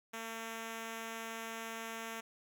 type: tone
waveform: 5% pulse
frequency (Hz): 226.1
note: A3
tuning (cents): +47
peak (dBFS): -30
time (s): 0.13-2.21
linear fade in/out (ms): 10
effects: none